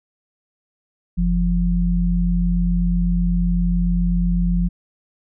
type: tone pair together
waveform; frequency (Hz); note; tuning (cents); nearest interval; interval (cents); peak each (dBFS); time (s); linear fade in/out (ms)
sine; 46.17 / 174.61; F#1 / F3; -3 / 0; octave + major seventh; 2303; -18; 1.17-4.69; 20
effects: none